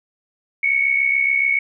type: tone pair together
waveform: sine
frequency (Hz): 2206 / 2273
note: C#7 / C#7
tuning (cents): -9 / +43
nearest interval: minor second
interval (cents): 52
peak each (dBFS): -16 / -21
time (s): 0.63-1.59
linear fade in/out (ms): 5
effects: none